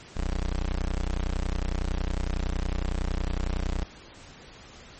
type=tone; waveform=25% pulse; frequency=30.87 Hz; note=B0; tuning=in tune; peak=-22 dBFS; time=0.16-3.84 s; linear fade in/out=10 ms; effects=pink hiss -48 dBFS RMS until 4.99 s + MP3 32 kbps